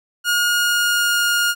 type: tone with pitch glide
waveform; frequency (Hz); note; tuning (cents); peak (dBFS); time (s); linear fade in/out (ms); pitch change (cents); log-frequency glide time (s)
sawtooth; 1432 to 1422.1; F6 to F6; +43 to +31; -12; 0.24-1.55; 50; -12; 0.6-1.24
effects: none